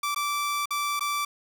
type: tone with dropouts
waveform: sawtooth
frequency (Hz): 1165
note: D6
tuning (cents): -14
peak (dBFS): -22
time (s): 0.03-1.25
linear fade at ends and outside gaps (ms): 5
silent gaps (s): 0.147-0.16 / 0.657-0.706 / 0.995-1.007
effects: none